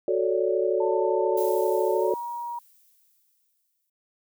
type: chord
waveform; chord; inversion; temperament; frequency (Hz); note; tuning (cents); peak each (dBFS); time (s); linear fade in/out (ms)
sine; D major seventh; first; equal; 370 / 440 / 554.4 / 587.3; F#4 / A4 / C#5 / D5; 0 / 0 / 0 / 0; -25 / -26 / -28 / -29; 0.08-2.14; 2
type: tone with pitch glide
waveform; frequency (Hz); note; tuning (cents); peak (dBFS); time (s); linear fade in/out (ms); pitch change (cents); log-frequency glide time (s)
sine; 891 to 949.5; A5 to A#5; +22 to +32; -30; 0.8-2.59; 5; +110; 1.9-2.12
type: noise with exponential decay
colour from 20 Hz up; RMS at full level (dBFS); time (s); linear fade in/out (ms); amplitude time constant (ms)
violet; -37; 1.37-3.9; 5; 550
effects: none